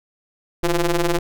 sawtooth ring-modulated tone, 170 Hz, F3, 46 cents flat, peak -10 dBFS, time 0.63-1.19 s, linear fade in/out 5 ms, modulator 180 Hz, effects none

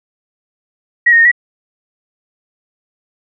sine tone with pitch steps, 1909 / 1854 / 1842 / 1934 Hz, A#6 / A#6 / A#6 / B6, +41 / -10 / -21 / -37 cents, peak -5 dBFS, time 1.06-1.316 s, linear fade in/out 10 ms, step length 64 ms, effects none

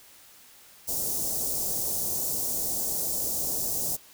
white band-stop noise, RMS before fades -29 dBFS, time 0.87-3.97 s, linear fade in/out 20 ms, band 710 to 5700 Hz, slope 24 dB/octave, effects white hiss -53 dBFS RMS until 4.13 s

